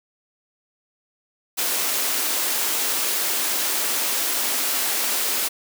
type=high-pass noise; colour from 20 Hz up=white; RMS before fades=-23 dBFS; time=1.57-5.49 s; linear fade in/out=20 ms; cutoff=250 Hz; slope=24 dB/octave; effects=none